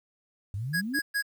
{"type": "exponential sweep", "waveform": "sine", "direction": "up", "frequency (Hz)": [93, 312.8], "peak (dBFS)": -30, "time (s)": [0.54, 0.99], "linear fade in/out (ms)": 0}
{"type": "tone bursts", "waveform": "square", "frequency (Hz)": 1656, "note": "G#6", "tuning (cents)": -5, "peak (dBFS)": -26, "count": 3, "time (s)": [0.73, 1.225], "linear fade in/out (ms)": 20, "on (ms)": 85, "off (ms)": 120}
{"effects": ["10-bit"]}